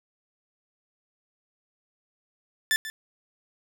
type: tone with echo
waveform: sawtooth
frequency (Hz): 1760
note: A6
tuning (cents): 0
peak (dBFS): -17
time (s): 2.71-2.76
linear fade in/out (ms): 0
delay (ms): 140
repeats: 1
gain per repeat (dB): -13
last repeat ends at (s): 2.9
effects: none

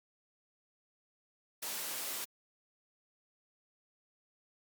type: high-pass noise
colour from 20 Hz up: white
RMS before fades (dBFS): -39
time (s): 1.62-2.25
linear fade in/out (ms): 10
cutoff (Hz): 230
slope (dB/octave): 12
effects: Opus 48 kbps

